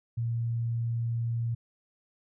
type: tone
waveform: sine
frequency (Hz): 116.54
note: A#2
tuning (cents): 0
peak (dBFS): -27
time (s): 0.17-1.55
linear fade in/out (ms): 10
effects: none